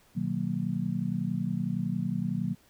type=chord; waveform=sine; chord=B major seventh; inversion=none; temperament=just; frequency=123.47 / 154.34 / 185.21 / 231.5 Hz; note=B2 / D#3 / F#3 / A#3; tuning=0 / -14 / +2 / -12 cents; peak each=-36 / -33 / -31 / -34 dBFS; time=0.15-2.55 s; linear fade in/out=20 ms; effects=pink hiss -62 dBFS RMS until 2.69 s